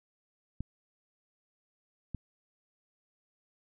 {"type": "clicks", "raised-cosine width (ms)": 5, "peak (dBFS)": [-23, -24], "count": 2, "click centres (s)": [0.606, 2.147], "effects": []}